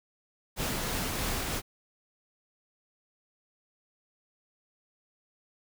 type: noise with tremolo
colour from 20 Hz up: pink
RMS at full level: -31 dBFS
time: 0.56-1.62 s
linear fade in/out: 50 ms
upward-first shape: triangle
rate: 3.1 Hz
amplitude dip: 25%
effects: none